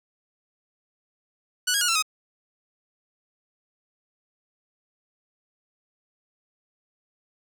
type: tone with pitch steps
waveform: 10% pulse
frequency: 1478 / 1638 / 1442 / 1346 / 1260 Hz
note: F#6 / G#6 / F#6 / E6 / D#6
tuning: -2 / -24 / -45 / +36 / +21 cents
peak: -12 dBFS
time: 1.67-2.025 s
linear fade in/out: 10 ms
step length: 71 ms
effects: none